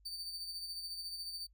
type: tone with tremolo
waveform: 40% pulse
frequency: 4586 Hz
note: D8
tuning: 42 cents flat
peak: -38 dBFS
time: 0.05-1.47 s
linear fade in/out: 10 ms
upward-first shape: sine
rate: 14 Hz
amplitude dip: 45%
effects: noise-tail reverb RT60 0.1 s tail -26 dB re dry + added 50 Hz sine -63 dBFS peak until 1.53 s